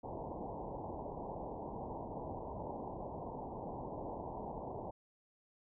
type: low-pass noise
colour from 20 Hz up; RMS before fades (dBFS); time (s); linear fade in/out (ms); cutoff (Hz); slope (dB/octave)
white; -44; 0.03-4.91; 10; 970; 96
effects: none